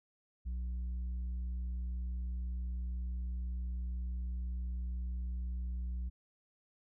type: tone with tanh clipping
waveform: sine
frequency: 61 Hz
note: B1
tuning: 21 cents flat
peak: -36 dBFS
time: 0.45-6.1 s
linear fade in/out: 20 ms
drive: 4 dB
effects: none